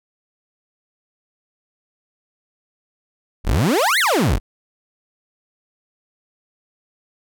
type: exponential two-way sweep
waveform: 30% pulse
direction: up then down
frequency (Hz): 30.87 to 2217 to 30.87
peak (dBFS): -12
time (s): 3.44-4.4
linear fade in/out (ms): 50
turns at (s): 3.99
effects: none